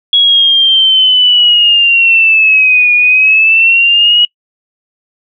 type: linear two-way sweep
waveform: sine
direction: down then up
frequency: 3341 to 2438 to 2917 Hz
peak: -4 dBFS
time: 0.13-4.25 s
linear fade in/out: 2 ms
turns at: 2.94 s
effects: noise-tail reverb RT60 0.1 s tail -25 dB re dry